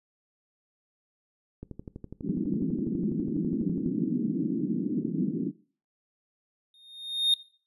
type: click train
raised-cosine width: 3 ms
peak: -26 dBFS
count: 28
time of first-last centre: 1.63-3.861 s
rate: 12.1 Hz
type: band-pass noise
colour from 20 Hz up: white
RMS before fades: -29 dBFS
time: 2.22-5.52 s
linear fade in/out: 50 ms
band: 160 to 320 Hz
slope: 48 dB/octave
type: tone with exponential growth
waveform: triangle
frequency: 3686 Hz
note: A#7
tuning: 20 cents flat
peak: -16 dBFS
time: 6.74-7.34 s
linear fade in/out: 2 ms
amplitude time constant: 130 ms
effects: noise-tail reverb RT60 0.4 s tail -19 dB re dry + resampled to 32000 Hz